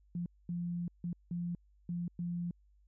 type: tone bursts at uneven times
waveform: sine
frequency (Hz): 173.5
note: F3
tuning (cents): -11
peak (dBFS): -34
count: 6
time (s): 0.15-0.26 / 0.49-0.88 / 1.04-1.13 / 1.31-1.55 / 1.89-2.08 / 2.19-2.51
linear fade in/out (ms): 2
effects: added 50 Hz sine -63 dBFS peak until 2.87 s